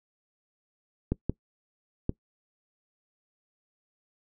clicks, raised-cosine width 3 ms, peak -13 dBFS, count 3, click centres 1.12 / 1.296 / 2.094 s, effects noise-tail reverb RT60 0.1 s tail -22 dB re dry

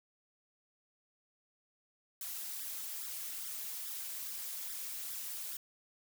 blue noise with flanger, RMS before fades -42 dBFS, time 2.21-5.57 s, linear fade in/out 2 ms, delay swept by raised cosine 0.55 to 5.75 ms, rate 2.4 Hz, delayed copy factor +0.95, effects none

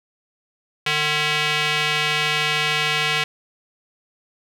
square tone with band-pass filter, 151.1 Hz, D3, 50 cents sharp, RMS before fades -21 dBFS, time 0.86-3.24 s, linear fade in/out 5 ms, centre 2700 Hz, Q 1.9, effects 7-bit

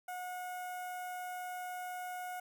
sawtooth tone with notch filter, 726 Hz, F#5, 33 cents flat, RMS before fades -42 dBFS, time 0.08-2.4 s, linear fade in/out 5 ms, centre 4200 Hz, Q 0.57, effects none

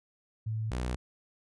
sine / sawtooth tone pair in turn, 110 / 61.74 Hz, A2 / B1, 0 / 0 cents, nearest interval minor seventh, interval 1000 cents, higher first, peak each -30 / -27 dBFS, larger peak second, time 0.46-0.71 / 0.71-0.96 s, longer neither, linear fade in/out 10 ms, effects resampled to 24000 Hz

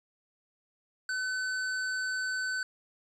square tone, 1515 Hz, F#6, 40 cents sharp, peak -31 dBFS, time 1.09-2.63 s, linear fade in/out 2 ms, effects resampled to 22050 Hz + 10-bit

